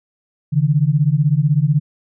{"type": "beating tone pair", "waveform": "sine", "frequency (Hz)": [140, 156], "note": ["C#3", "D#3"], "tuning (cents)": [18, 5], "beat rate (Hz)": 16, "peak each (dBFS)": -15, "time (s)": [0.52, 1.8], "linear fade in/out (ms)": 20, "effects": []}